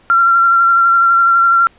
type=tone with vibrato; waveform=sine; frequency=1368 Hz; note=F6; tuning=36 cents flat; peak=-7 dBFS; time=0.1-1.67 s; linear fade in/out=0 ms; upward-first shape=sine; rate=12 Hz; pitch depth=21 cents each way; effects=pink hiss -49 dBFS RMS until 1.78 s + resampled to 8000 Hz